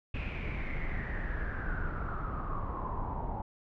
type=noise with low-pass filter sweep; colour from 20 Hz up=brown; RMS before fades=-35 dBFS; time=0.14-3.42 s; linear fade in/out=5 ms; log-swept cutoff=2600 to 860 Hz; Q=9; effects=none